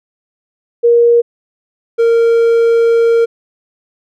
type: tone pair in turn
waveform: sine / triangle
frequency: 471.8 / 462.6 Hz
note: A#4 / A#4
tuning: +21 / -13 cents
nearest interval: unison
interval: 34 cents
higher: first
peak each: -5 dBFS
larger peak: neither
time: 0.83-1.22 / 1.98-3.26 s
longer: second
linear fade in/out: 20 ms
effects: none

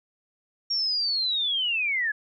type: linear sweep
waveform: sine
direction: down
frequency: 5590 to 1661.2 Hz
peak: -23 dBFS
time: 0.7-2.12 s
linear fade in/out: 10 ms
effects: none

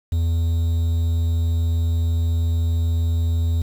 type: tone with quantisation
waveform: triangle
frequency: 83.2 Hz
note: E2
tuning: 17 cents sharp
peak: -15 dBFS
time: 0.12-3.62 s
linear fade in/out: 5 ms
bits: 7
effects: none

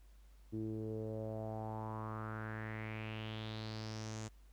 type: tone with low-pass filter sweep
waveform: sawtooth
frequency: 109.5 Hz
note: A2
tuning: 8 cents flat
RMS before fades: -43 dBFS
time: 0.52-4.29 s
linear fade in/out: 20 ms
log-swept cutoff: 310 to 7200 Hz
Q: 4.7
effects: added 50 Hz sine -58 dBFS peak until 4.52 s + pink hiss -73 dBFS RMS until 4.52 s

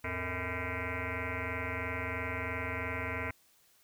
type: tone with frequency modulation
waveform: sine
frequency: 1007 Hz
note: B5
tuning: 33 cents sharp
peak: -33 dBFS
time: 0.04-3.31 s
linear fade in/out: 5 ms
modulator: 181 Hz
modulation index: 7.4
effects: white hiss -66 dBFS RMS until 3.83 s

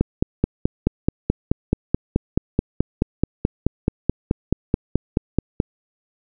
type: click train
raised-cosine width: 3 ms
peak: -3 dBFS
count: 27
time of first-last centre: 0.01-5.601 s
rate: 4.65 Hz
effects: none

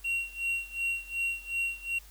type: tone with tremolo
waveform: triangle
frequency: 2745 Hz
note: F7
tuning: 31 cents flat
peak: -25 dBFS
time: 0.04-1.99 s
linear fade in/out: 10 ms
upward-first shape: sine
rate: 2.7 Hz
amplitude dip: 90%
effects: added 50 Hz sine -51 dBFS peak until 2.1 s + white hiss -56 dBFS RMS until 2.1 s

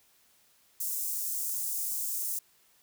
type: high-pass noise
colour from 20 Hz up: white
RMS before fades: -33 dBFS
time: 0.8-2.39 s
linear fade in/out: 5 ms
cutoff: 6800 Hz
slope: 24 dB/octave
effects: white hiss -65 dBFS RMS until 2.82 s

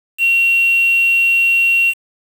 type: tone with quantisation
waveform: sine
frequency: 2740 Hz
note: F7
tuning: 34 cents flat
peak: -10 dBFS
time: 0.18-1.94 s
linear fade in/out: 50 ms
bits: 5
effects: none

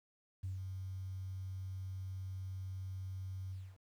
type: tone with ADSR envelope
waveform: sine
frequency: 94.3 Hz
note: F#2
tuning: 33 cents sharp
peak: -36 dBFS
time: 0.43-3.78 s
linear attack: 12 ms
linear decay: 140 ms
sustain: -4 dB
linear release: 260 ms
effects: tanh soft clip ceiling -33 dBFS + 11-bit

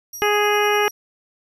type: tone with tremolo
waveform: 25% pulse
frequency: 5700 Hz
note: F8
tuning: 34 cents sharp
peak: -25 dBFS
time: 0.13-0.91 s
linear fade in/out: 5 ms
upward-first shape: triangle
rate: 10 Hz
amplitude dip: 50%
type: harmonic tone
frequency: 415.4 Hz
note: G#4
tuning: in tune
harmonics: 1 / 2 / 3 / 4 / 5 / 6 / 7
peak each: -19 / -22 / -24 / -25 / -26 / -27 / -27 dBFS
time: 0.22-0.88 s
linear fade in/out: 0 ms
effects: none

